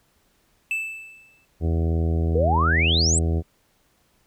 triangle tone with exponential decay, 2637 Hz, E7, in tune, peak -19 dBFS, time 0.71-1.45 s, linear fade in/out 1 ms, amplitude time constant 160 ms
harmonic tone, 81.9 Hz, E2, 11 cents flat, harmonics 1 / 2 / 3 / 4 / 5 / 6 / 7 / 8 / 9, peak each -20 / -28 / -33 / -32 / -33 / -39 / -41 / -43 / -43 dBFS, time 1.6-3.43 s, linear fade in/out 50 ms
sine exponential sweep, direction up, 440 to 8372 Hz, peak -19 dBFS, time 2.35-3.19 s, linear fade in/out 5 ms
effects pink hiss -64 dBFS RMS until 4.26 s

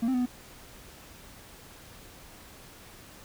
triangle tone with pitch steps, 230.3 / 261.7 / 249.5 / 247.7 Hz, A#3 / C4 / B3 / B3, -21 / 0 / +18 / +5 cents, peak -22 dBFS, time 0.02-0.26 s, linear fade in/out 10 ms, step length 60 ms, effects pink hiss -50 dBFS RMS until 3.24 s

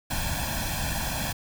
pink noise with comb filter, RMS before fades -29 dBFS, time 0.1-1.33 s, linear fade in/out 10 ms, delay 1.2 ms, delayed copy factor +0.9, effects none

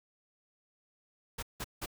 pink noise bursts, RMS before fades -38 dBFS, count 3, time 1.38-1.861 s, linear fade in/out 10 ms, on 47 ms, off 170 ms, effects none

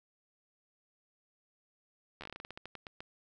slowing click train, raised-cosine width 0.3 ms, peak -28 dBFS, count 16, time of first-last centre 2.21-3.005 s, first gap 12 ms, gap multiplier 1.19, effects none

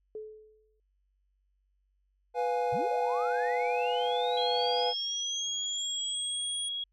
sine tone with exponential decay, 431.5 Hz, A4, 34 cents flat, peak -35 dBFS, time 0.15-0.8 s, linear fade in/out 2 ms, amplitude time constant 140 ms
triangle chord, F diminished, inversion second, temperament equal with one note detuned, 493.9 / 704.9 / 830.6 Hz, Cb5 / F5 / Ab5, 0 / +16 / 0 cents, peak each -28 / -31 / -30 dBFS, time 2.34-4.94 s, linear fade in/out 50 ms
sine linear sweep, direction up, 90.5 to 9340 Hz, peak -36 dBFS, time 2.72-6.69 s, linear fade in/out 10 ms
sine tone with pitch glide, 3283 to 3312 Hz, G#7 to G#7, -21 to -5 cents, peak -32 dBFS, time 4.37-6.84 s, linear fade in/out 5 ms, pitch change +16 cents, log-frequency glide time 5.21-5.78 s
effects added 48 Hz sine -70 dBFS peak until 6.92 s

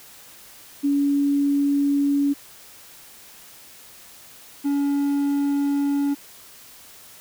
sine / triangle tone pair in turn, 283.2 / 283.2 Hz, C#4 / C#4, +37 / +37 cents, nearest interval unison, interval 0 cents, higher neither, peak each -17 dBFS, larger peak neither, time 0.83-2.34 / 4.64-6.15 s, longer neither, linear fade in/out 20 ms, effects white hiss -46 dBFS RMS until 7.2 s

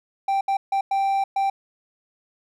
triangle tone bursts at uneven times, 784 Hz, G5, in tune, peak -17 dBFS, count 5, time 0.28-0.41 / 0.48-0.57 / 0.72-0.81 / 0.91-1.24 / 1.36-1.5 s, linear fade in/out 5 ms, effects none

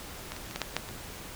clicks, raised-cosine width 0.2 ms, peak -18 / -23 / -28 / -23 / -15 / -11 / -10 / -24 dBFS, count 8, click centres 0.32 / 0.365 / 0.464 / 0.511 / 0.56 / 0.617 / 0.766 / 0.889 s, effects pink hiss -43 dBFS RMS until 1.35 s

